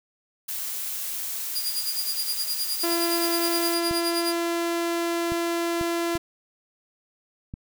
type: noise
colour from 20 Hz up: blue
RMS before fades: -31 dBFS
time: 0.48-3.75 s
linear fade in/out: 10 ms
type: tone with tremolo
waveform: sawtooth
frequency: 4838 Hz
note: D#8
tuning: 49 cents flat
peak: -21 dBFS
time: 1.55-4.33 s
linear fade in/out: 10 ms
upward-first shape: triangle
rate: 9.6 Hz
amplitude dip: 95%
type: tone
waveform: sawtooth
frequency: 339.4 Hz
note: F4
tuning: 49 cents flat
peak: -20 dBFS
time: 2.83-6.18 s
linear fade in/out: 10 ms
type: clicks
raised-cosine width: 5 ms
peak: -22 dBFS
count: 5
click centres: 3.911 / 5.32 / 5.812 / 6.154 / 7.539 s
effects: none